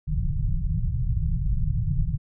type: low-pass noise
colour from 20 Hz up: pink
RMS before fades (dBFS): -24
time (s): 0.07-2.18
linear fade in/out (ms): 10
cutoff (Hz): 170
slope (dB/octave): 96
effects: none